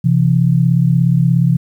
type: tone pair together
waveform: sine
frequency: 130.81 / 167.71 Hz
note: C3 / E3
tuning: 0 / +30 cents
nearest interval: major third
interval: 430 cents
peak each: -12 dBFS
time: 0.04-1.57 s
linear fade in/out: 10 ms
effects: 8-bit